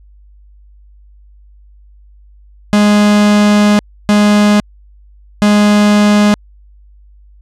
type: tone bursts at uneven times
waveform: 45% pulse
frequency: 207.7 Hz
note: G#3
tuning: in tune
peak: -6 dBFS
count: 3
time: 2.73-3.79 / 4.09-4.6 / 5.42-6.34 s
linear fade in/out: 0 ms
effects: added 50 Hz sine -39 dBFS peak until 7.41 s + low-pass 8000 Hz 12 dB/octave